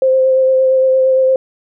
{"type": "tone with vibrato", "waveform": "sine", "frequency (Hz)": 523.3, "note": "C5", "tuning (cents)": 0, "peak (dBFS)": -8, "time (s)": [0.02, 1.36], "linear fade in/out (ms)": 2, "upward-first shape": "sine", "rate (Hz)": 8.7, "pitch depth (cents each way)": 14, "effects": []}